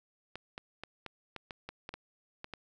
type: clicks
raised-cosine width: 0.3 ms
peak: -25 dBFS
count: 11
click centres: 0.356 / 0.579 / 0.836 / 1.063 / 1.363 / 1.508 / 1.69 / 1.891 / 1.94 / 2.444 / 2.537 s
effects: none